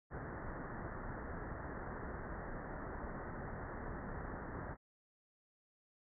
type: low-pass noise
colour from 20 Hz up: pink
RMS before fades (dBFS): -45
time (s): 0.1-4.77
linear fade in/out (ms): 50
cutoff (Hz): 1900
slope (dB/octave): 96
effects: none